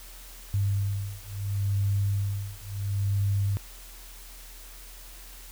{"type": "beating tone pair", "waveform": "sine", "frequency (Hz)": [99.4, 100.13], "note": ["G2", "G2"], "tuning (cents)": [25, 37], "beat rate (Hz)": 0.73, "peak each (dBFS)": -28, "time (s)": [0.54, 3.57], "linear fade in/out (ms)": 0, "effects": ["added 41 Hz sine -45 dBFS peak until 5.51 s", "white hiss -48 dBFS RMS until 5.51 s"]}